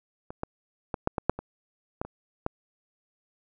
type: clicks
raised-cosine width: 1 ms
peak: -24 / -16 / -15 / -9 / -13 / -6 / -21 / -15 / -25 / -13 dBFS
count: 10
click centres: 0.305 / 0.434 / 0.942 / 1.074 / 1.182 / 1.296 / 1.39 / 2.015 / 2.05 / 2.464 s
effects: none